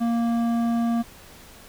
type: tone with hard clipping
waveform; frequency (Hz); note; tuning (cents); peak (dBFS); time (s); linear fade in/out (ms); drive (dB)
sine; 233.1; A#3; 0; -22; 0-1.03; 20; 10
effects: pink hiss -47 dBFS RMS until 1.68 s